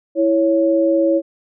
sine tone pair together, 329.6 / 554.4 Hz, E4 / C#5, 0 / 0 cents, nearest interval major sixth, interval 900 cents, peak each -15 dBFS, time 0.15-1.22 s, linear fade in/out 50 ms, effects none

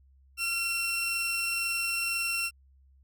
sawtooth tone pair together, 1369 / 2716 Hz, F6 / F7, -35 / -49 cents, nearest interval octave, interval 1186 cents, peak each -36 / -25 dBFS, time 0.37-2.51 s, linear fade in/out 50 ms, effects added 67 Hz sine -57 dBFS peak until 3.03 s

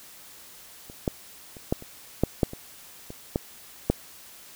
clicks, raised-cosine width 2 ms, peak -29 / -10 / -29 / -9 / -28 / -6 / -6 / -23 / -24 / -10 / -6 dBFS, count 11, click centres 0.899 / 1.078 / 1.568 / 1.725 / 1.824 / 2.236 / 2.432 / 2.534 / 3.104 / 3.359 / 3.9 s, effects white hiss -48 dBFS RMS until 4.55 s

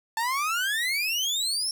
30% pulse exponential sweep, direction up, 880 to 5510 Hz, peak -22 dBFS, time 0.17-1.71 s, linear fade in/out 2 ms, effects none

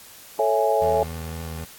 sine chord, A major seventh, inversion none, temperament equal, 440 / 554.4 / 659.3 / 830.6 Hz, A4 / C#5 / E5 / G#5, 0 / 0 / 0 / 0 cents, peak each -23 dBFS, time 0.39-1.03 s, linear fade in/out 2 ms
25% pulse tone with vibrato, 81.2 Hz, E2, 26 cents flat, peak -27 dBFS, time 0.81-1.65 s, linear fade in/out 10 ms, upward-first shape square, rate 3.9 Hz, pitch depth 11 cents each way
effects white hiss -45 dBFS RMS until 1.78 s + AAC 64 kbps

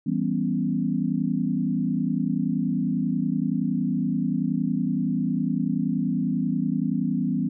sine chord, C# half-diminished seventh, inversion first, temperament equal, 164.81 / 196 / 246.9 / 277.2 Hz, E3 / G3 / B3 / C#4, 0 / 0 / 0 / 0 cents, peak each -28 / -27 / -26 / -29 dBFS, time 0.06-7.49 s, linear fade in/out 10 ms, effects none

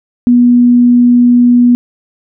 sine tone, 243.1 Hz, B3, 27 cents flat, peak -3 dBFS, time 0.27-1.75 s, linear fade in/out 0 ms, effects none

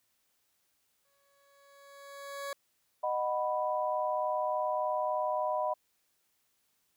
20% pulse tone with exponential growth, 560 Hz, C#5, 18 cents sharp, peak -30 dBFS, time 1.05-2.53 s, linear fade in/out 2 ms, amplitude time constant 320 ms
sine chord, B major, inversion first, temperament just, 617.4 / 740.8 / 987.8 Hz, D#5 / F#5 / B5, -14 / +2 / 0 cents, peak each -32 / -35 / -33 dBFS, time 3.03-5.74 s, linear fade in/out 10 ms
effects white hiss -75 dBFS RMS until 6.96 s

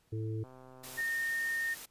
harmonic tone, 110 Hz, A2, in tune, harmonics 1 / 3 / 4, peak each -34 / -42 / -44 dBFS, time 0.12-0.44 s, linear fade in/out 10 ms
click train, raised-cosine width 1 ms, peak -40 dBFS, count 74, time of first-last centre 0.44-1.006 s, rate 129 Hz
white noise, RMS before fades -46 dBFS, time 0.83-1.86 s, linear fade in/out 10 ms
sine tone, 1833 Hz, A#6, 30 cents flat, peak -31 dBFS, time 0.97-1.75 s, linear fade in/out 20 ms
effects pink hiss -71 dBFS RMS until 1.9 s + resampled to 32000 Hz

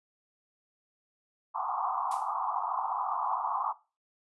white band-pass noise, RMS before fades -32 dBFS, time 1.54-3.73 s, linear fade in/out 20 ms, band 730 to 1200 Hz, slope 96 dB/octave
blue noise with exponential decay, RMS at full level -39 dBFS, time 2.11-2.36 s, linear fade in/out 5 ms, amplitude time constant 54 ms
effects noise-tail reverb RT60 0.3 s tail -18 dB re dry + resampled to 24000 Hz

